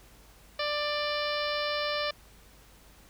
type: harmonic tone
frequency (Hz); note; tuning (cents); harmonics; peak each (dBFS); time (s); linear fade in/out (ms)
591; D5; +11; 1 / 2 / 3 / 4 / 5 / 6 / 7 / 8 / 9; -32 / -35 / -37 / -38 / -39 / -40 / -40 / -41 / -42; 0.59-2.11; 5
effects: added 50 Hz sine -57 dBFS peak until 3.09 s + pink hiss -57 dBFS RMS until 3.09 s